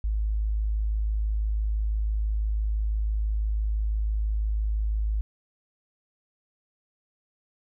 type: tone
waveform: sine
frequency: 53 Hz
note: G#1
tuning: 36 cents sharp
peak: -23 dBFS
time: 0.04-5.21 s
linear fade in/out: 0 ms
effects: none